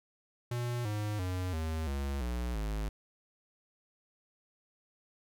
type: tone with pitch steps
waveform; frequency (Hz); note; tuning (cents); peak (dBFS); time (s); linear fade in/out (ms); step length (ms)
square; 120.8 / 105.16 / 91.55 / 79.7 / 69.38 / 60.4 / 52.58; B2 / G#2 / F#2 / D#2 / C#2 / B1 / G#1; -38 / +22 / -18 / +42 / +2 / -38 / +22; -33; 0.51-2.89; 5; 340
effects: none